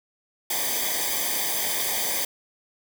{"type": "noise with comb filter", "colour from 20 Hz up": "white", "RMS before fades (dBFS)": -26, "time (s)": [0.5, 2.25], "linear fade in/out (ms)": 5, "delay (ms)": 0.73, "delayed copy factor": -0.95, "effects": []}